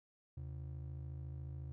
triangle ring-modulated tone, 105.7 Hz, G#2, 31 cents sharp, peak -38 dBFS, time 0.37-1.72 s, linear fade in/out 0 ms, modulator 27 Hz, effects none

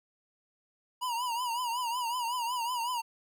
square tone with vibrato, 963 Hz, B5, 44 cents flat, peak -31 dBFS, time 1.01-3.02 s, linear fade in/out 20 ms, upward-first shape triangle, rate 5.4 Hz, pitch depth 110 cents each way, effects none

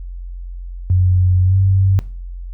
sine tone with pitch glide, 91.3 to 96.01 Hz, F#2 to G2, -23 to -35 cents, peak -10 dBFS, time 0.9-1.99 s, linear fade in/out 0 ms, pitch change +88 cents, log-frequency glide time 1.43-1.56 s, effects noise-tail reverb RT60 0.4 s tail -18 dB re dry + added 44 Hz sine -26 dBFS peak until 2.53 s

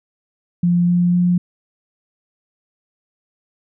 sine tone with pitch steps, 174.61 / 175.93 / 177.25 Hz, F3 / F3 / F3, 0 / +13 / +26 cents, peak -12 dBFS, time 0.63-1.38 s, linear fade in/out 5 ms, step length 250 ms, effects none

